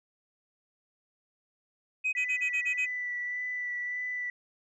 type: tone bursts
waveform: sine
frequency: 2518 Hz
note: D#7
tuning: 20 cents sharp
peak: -24 dBFS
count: 7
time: 2.04-2.862 s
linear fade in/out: 20 ms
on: 90 ms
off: 32 ms
type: tone with vibrato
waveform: sine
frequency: 1975.5 Hz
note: B6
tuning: in tune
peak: -31 dBFS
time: 2.15-4.3 s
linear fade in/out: 2 ms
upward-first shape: sine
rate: 1.7 Hz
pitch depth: 16 cents each way
effects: tanh soft clip ceiling -23 dBFS